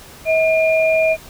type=tone pair together; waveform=sine; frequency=641 / 2410 Hz; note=E5 / D7; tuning=-49 / +44 cents; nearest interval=octave + major seventh; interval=2293 cents; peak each=-13 / -19 dBFS; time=0.25-1.17 s; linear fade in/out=50 ms; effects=pink hiss -40 dBFS RMS until 1.29 s